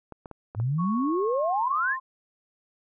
clicks, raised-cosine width 1 ms, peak -26 dBFS, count 5, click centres 0.123 / 0.258 / 0.313 / 0.549 / 0.6 s
sine exponential sweep, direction up, 101 to 1864.7 Hz, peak -23 dBFS, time 0.55-1.97 s, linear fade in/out 50 ms
sine tone with pitch glide, 1108 to 1049.4 Hz, C#6 to C6, -1 to +5 cents, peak -30 dBFS, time 0.78-2 s, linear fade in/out 20 ms, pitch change -94 cents, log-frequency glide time 0.99-1.8 s
effects none

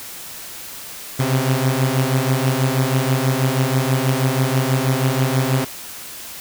sawtooth beating tone pair, 128.3 / 134.5 Hz, C3 / C3, -34 / +48 cents, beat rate 6.2 Hz, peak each -15 dBFS, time 1.19-5.65 s, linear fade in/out 10 ms, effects white hiss -34 dBFS RMS until 6.4 s

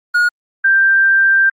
triangle / sine tone pair in turn, 1441 / 1576.8 Hz, F#6 / G6, -46 / +10 cents, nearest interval major second, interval 156 cents, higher second, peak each -8 dBFS, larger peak neither, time 0.14-0.29 / 0.64-1.5 s, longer second, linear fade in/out 10 ms, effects Opus 24 kbps

